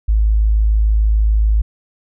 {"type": "tone", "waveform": "sine", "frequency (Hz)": 53.4, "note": "G#1", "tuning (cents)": 49, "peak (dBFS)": -10, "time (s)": [0.08, 1.62], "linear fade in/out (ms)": 10, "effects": []}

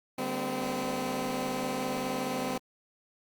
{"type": "tone cluster", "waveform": "15% pulse", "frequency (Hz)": [147.2, 197.6, 232, 256.9], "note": ["D3", "G3", "A#3", "C4"], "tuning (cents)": [4, 14, -8, -32], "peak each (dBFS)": [-35, -31, -34, -26], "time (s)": [0.18, 2.58], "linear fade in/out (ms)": 5, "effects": ["Opus 32 kbps"]}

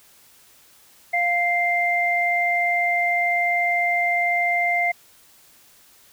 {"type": "tone pair together", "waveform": "sine", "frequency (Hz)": [698.5, 2093], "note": ["F5", "C7"], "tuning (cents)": [0, 0], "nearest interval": "octave + perfect fifth", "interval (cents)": 1900, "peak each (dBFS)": [-22, -20], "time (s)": [1.13, 4.92], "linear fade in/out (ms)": 10, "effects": ["white hiss -53 dBFS RMS until 6.12 s"]}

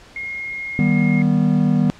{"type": "tone", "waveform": "sine", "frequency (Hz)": 2145, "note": "C7", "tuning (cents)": 42, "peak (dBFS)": -25, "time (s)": [0.16, 1.22], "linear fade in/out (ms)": 2}
{"type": "chord", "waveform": "triangle", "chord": "Eb augmented", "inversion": "none", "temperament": "just", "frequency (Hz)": [155.56, 194.45, 243.1], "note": ["Eb3", "G3", "B3"], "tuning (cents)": [0, -14, -27], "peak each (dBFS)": -16, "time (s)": [0.79, 1.9], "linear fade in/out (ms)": 0}
{"effects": ["pink hiss -45 dBFS RMS until 1.99 s", "low-pass 6000 Hz 12 dB/octave"]}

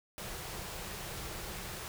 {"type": "band-stop noise", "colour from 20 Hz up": "pink", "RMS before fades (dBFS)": -42, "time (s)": [0.18, 1.88], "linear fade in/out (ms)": 0, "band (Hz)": [220, 310], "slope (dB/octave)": 96, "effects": []}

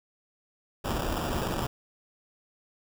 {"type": "noise with sample-and-hold", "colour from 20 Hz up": "pink", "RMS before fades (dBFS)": -30, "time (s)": [0.84, 1.67], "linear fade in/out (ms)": 10, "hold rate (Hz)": 2100, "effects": []}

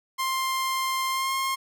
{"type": "tone with pitch glide", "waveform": "sawtooth", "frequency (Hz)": [1053, 1068.3], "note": ["C6", "C6"], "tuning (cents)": [11, 36], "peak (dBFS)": -21, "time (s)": [0.18, 1.56], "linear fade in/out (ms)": 20, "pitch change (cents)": 25, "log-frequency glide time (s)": [1.1, 1.32], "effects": []}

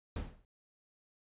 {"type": "noise with exponential decay", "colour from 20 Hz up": "brown", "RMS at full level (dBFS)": -32, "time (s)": [0.16, 0.45], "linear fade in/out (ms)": 2, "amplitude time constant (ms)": 62, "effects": ["resampled to 8000 Hz"]}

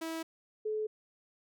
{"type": "tone pair in turn", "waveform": ["sawtooth", "sine"], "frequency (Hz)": [325.2, 430.2], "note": ["E4", "A4"], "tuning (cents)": [-23, -39], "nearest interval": "perfect fourth", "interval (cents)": 484, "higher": "second", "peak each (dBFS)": [-32, -31], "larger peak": "second", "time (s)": [[0.01, 0.23], [0.65, 0.87]], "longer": "neither", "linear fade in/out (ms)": 10, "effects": []}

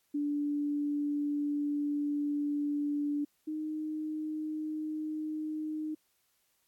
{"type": "tone pair in turn", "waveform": "sine", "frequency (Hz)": [291.2, 308.9], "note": ["D4", "D#4"], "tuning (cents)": [-15, -12], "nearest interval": "minor second", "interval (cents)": 103, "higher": "second", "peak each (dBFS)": [-29, -33], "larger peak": "first", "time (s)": [[0.14, 3.25], [3.47, 5.95]], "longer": "first", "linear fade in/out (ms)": 10, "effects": ["white hiss -74 dBFS RMS until 6.67 s", "AAC 64 kbps"]}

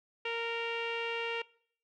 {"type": "tone with low-pass filter", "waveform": "sawtooth", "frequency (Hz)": 463.4, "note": "A#4", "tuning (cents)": -10, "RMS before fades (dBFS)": -35, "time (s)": [0.25, 1.42], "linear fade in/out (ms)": 5, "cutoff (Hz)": 2700, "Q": 6.1, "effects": ["noise-tail reverb RT60 0.6 s tail -23 dB re dry"]}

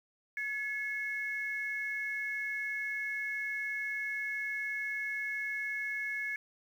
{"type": "tone pair together", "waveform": "sine", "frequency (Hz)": [1702, 2183], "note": ["G#6", "C#7"], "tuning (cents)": [42, -27], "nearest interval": "major third", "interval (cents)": 431, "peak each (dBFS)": [-36, -35], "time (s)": [0.37, 6.36], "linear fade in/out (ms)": 2, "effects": ["tanh soft clip ceiling -25 dBFS", "10-bit"]}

